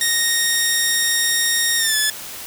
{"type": "tone with pitch glide", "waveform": "10% pulse", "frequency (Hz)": [1860, 1725.4], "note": ["A#6", "A6"], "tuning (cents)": [-4, -34], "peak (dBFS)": -7, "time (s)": [0.01, 2.1], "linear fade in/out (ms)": 2, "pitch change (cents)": -130, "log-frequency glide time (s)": [1.78, 1.96], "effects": ["white hiss -33 dBFS RMS until 2.46 s"]}